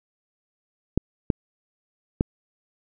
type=clicks; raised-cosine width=3 ms; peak=-6 dBFS; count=3; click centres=0.976 / 1.302 / 2.209 s; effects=none